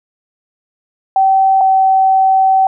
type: tone pair in turn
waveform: sine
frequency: 770 / 765.8 Hz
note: G5 / G5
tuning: -31 / -41 cents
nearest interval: unison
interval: 10 cents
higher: first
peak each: -7 dBFS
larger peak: neither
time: 1.16-1.61 / 1.61-2.67 s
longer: second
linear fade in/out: 2 ms
effects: none